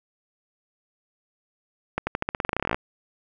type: accelerating click train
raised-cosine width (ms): 0.5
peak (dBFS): -9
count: 19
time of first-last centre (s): 1.98-2.745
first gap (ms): 90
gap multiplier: 0.9
effects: none